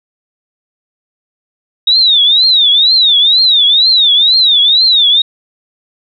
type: tone with vibrato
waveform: sine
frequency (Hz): 3744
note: A#7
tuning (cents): +7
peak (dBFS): -5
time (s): 1.87-5.22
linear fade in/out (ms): 5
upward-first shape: triangle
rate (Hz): 2.1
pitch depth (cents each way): 220
effects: none